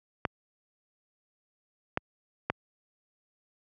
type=clicks; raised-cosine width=0.5 ms; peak=-11 dBFS; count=3; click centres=0.252 / 1.974 / 2.5 s; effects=high-pass 80 Hz 12 dB/octave